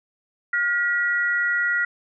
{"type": "tone pair together", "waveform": "sine", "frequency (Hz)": [1426.5, 1930], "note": ["F6", "B6"], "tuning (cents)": [36, -40], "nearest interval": "perfect fourth", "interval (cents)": 524, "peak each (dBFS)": -22, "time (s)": [0.53, 1.85], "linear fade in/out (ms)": 5, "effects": []}